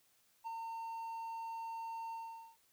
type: tone with ADSR envelope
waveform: triangle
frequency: 910 Hz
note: A#5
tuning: 42 cents flat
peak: -36 dBFS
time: 0.44-2.57 s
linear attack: 31 ms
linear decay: 8 ms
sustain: -3 dB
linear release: 450 ms
effects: white hiss -72 dBFS RMS until 2.72 s